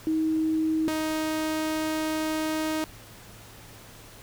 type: tone pair in turn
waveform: sine / sawtooth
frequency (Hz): 316.7 / 313.1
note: D#4 / D#4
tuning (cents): +31 / +11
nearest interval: unison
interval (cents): 20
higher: first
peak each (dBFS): -22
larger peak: neither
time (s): 0.07-0.88 / 0.88-2.84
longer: second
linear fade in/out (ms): 0
effects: added 109 Hz sine -53 dBFS peak until 4.22 s + pink hiss -48 dBFS RMS until 4.22 s